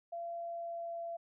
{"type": "tone with pitch glide", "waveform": "sine", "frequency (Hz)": [682, 677.3], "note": ["F5", "E5"], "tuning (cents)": [-41, 47], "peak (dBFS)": -38, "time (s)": [0.12, 1.17], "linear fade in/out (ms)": 10, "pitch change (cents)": -12, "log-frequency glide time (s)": [0.37, 0.98], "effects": []}